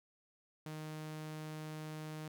sawtooth tone, 155 Hz, D#3, 6 cents flat, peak -39 dBFS, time 0.66-2.28 s, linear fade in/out 2 ms, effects none

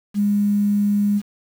sine tone, 204.7 Hz, G#3, 25 cents flat, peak -15 dBFS, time 0.14-1.22 s, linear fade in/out 50 ms, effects 7-bit

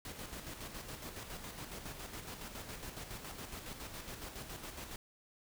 pink noise with tremolo, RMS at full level -45 dBFS, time 0.05-4.96 s, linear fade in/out 2 ms, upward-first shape square, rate 7.2 Hz, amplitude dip 45%, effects none

